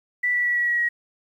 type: tone with pitch steps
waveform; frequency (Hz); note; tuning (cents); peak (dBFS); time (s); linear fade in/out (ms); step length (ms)
sine; 1969 / 1955.4 / 1941.9 / 1928.5 / 1915.2 / 1901.9; B6 / B6 / B6 / B6 / A#6 / A#6; -6 / -18 / -30 / -42 / +46 / +34; -19; 0.23-0.89; 10; 110
effects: 9-bit